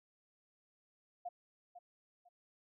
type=tone with echo; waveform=sine; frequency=708 Hz; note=F5; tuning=23 cents sharp; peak=-39 dBFS; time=1.25-1.29 s; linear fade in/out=10 ms; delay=500 ms; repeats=2; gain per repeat=-11 dB; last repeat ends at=2.29 s; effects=none